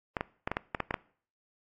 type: clicks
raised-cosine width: 0.5 ms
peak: -15 dBFS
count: 9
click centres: 0.168 / 0.209 / 0.475 / 0.516 / 0.569 / 0.748 / 0.803 / 0.909 / 0.942 s
effects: noise-tail reverb RT60 0.5 s tail -21 dB re dry + AAC 32 kbps